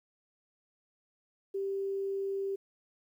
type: tone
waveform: sine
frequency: 392 Hz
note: G4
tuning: in tune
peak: -31 dBFS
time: 1.54-2.56 s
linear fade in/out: 10 ms
effects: 11-bit